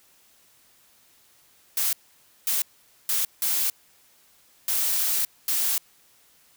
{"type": "noise bursts at uneven times", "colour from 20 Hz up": "blue", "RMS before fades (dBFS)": -24, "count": 6, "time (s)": [[1.77, 1.93], [2.47, 2.62], [3.09, 3.25], [3.42, 3.7], [4.68, 5.25], [5.48, 5.78]], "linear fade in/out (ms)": 2, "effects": ["white hiss -59 dBFS RMS until 6.56 s"]}